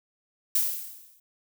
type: noise with exponential decay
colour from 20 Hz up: violet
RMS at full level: -21 dBFS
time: 0.55-1.2 s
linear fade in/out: 5 ms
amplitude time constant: 140 ms
effects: none